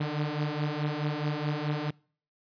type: beating tone pair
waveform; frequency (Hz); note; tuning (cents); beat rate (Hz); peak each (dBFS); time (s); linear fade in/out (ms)
sawtooth; 146.83 / 151.53; D3 / D#3; 0 / -45; 4.7; -28 / -27; 0-1.91; 10
effects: noise-tail reverb RT60 0.5 s tail -26 dB re dry + resampled to 11025 Hz